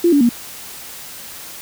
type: tone with pitch steps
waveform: sine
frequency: 344 / 285.9 / 237.7 Hz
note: F4 / D4 / A#3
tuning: -26 / -46 / +34 cents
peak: -9 dBFS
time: 0.04-0.292 s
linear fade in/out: 5 ms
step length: 84 ms
effects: white hiss -34 dBFS RMS until 1.61 s